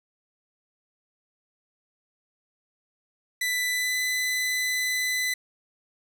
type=tone with pitch glide; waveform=sawtooth; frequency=1990 to 2006 Hz; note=B6 to B6; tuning=+13 to +26 cents; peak=-21 dBFS; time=3.41-5.34 s; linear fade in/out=5 ms; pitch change=+13 cents; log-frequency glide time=3.67-3.99 s; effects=none